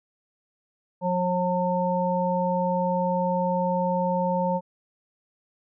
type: harmonic tone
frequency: 180 Hz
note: F#3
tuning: 47 cents flat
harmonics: 1 / 3 / 5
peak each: -26 / -26 / -26 dBFS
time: 1.01-4.61 s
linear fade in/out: 50 ms
effects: none